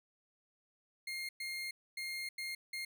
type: tone bursts at uneven times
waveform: 30% pulse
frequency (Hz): 2127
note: C7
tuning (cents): +28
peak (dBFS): -36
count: 5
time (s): 1.07-1.29 / 1.4-1.71 / 1.97-2.29 / 2.38-2.55 / 2.73-2.85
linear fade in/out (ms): 5
effects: none